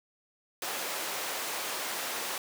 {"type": "high-pass noise", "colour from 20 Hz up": "pink", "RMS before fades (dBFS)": -35, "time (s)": [0.62, 2.38], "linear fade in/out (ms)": 2, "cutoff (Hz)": 530, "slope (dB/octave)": 12, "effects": []}